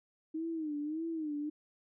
sine tone with vibrato, 311.1 Hz, D#4, in tune, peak -34 dBFS, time 0.34-1.5 s, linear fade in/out 10 ms, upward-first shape sine, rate 1.7 Hz, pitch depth 110 cents each way, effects none

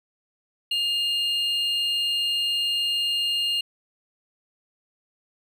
triangle tone pair together, 2826 / 4209 Hz, F7 / C8, +20 / +9 cents, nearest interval perfect fifth, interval 689 cents, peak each -21 / -29 dBFS, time 0.71-3.61 s, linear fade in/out 5 ms, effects none

